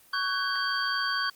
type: tone cluster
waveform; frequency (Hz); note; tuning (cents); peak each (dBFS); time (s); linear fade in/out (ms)
sine; 1119 / 1507 / 1631 / 3217 / 4593; C#6 / F#6 / G#6 / G7 / D8; +16 / +31 / -32 / +44 / -39; -31 / -30 / -35 / -37 / -32; 0.13-1.3; 5
effects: white hiss -57 dBFS RMS until 1.35 s + Opus 32 kbps